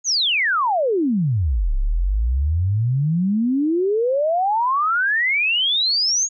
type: exponential two-way sweep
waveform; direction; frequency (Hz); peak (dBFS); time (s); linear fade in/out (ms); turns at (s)
sine; down then up; 6790 to 32.15 to 6790; -16; 0.04-6.29; 50; 1.75
effects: none